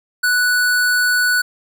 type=tone; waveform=square; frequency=1480 Hz; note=F#6; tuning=in tune; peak=-14 dBFS; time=0.23-1.42 s; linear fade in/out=10 ms; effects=none